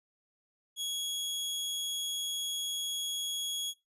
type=tone; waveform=sawtooth; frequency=3334 Hz; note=G#7; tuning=6 cents sharp; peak=-30 dBFS; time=0.76-3.74 s; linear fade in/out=50 ms; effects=noise-tail reverb RT60 0.2 s tail -20 dB re dry + resampled to 32000 Hz